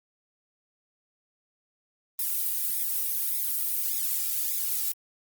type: noise with flanger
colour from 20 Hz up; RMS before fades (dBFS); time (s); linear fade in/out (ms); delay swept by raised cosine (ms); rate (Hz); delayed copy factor
violet; -28; 2.19-4.92; 2; 0.66 to 1.96; 1.7; -0.9
effects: Opus 32 kbps